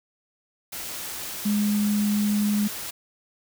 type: tone in noise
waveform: sine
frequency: 207.7 Hz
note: G#3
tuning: in tune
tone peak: -20 dBFS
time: 1.45-2.68 s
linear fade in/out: 10 ms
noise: white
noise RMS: -34 dBFS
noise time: 0.72-2.91 s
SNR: +11 dB
effects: none